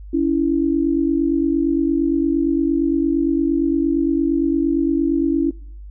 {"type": "tone pair together", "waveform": "sine", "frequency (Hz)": [282, 330.7], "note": ["C#4", "E4"], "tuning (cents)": [30, 6], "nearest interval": "minor third", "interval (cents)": 276, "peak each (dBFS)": -18, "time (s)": [0.13, 5.51], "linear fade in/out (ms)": 10, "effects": ["noise-tail reverb RT60 0.6 s tail -24 dB re dry", "added 50 Hz sine -33 dBFS peak until 5.9 s"]}